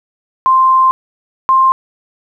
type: tone pair in turn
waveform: sine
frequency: 1046.5 / 1054.4 Hz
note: C6 / C6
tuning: 0 / +13 cents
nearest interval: unison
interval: 13 cents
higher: second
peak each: -6 dBFS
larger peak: neither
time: 0.46-0.91 / 1.49-1.72 s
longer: first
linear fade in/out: 0 ms
effects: 8-bit